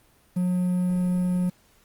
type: tone with quantisation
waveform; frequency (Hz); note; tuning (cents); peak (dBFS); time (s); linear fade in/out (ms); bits
triangle; 180.3; F#3; -45; -19; 0.36-1.5; 10; 8
effects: pink hiss -60 dBFS RMS until 1.84 s + Opus 32 kbps